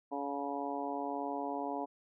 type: harmonic tone with a mistuned harmonic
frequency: 141.6 Hz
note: C#3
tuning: 37 cents sharp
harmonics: 2 / 3 / 4 / 5 / 6 / 7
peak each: -40 / -43 / -44 / -40 / -42 / -43 dBFS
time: 0.11-1.86 s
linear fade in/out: 20 ms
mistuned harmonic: 7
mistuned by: -32 cents
effects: none